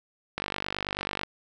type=click train; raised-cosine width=0.3 ms; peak=-13 dBFS; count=43; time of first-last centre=0.38-1.234 s; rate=49.2 Hz; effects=none